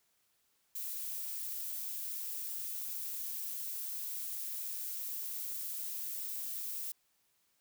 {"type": "noise", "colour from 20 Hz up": "violet", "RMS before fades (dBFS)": -40, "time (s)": [0.75, 6.92], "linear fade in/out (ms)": 5, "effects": ["white hiss -75 dBFS RMS until 7.6 s"]}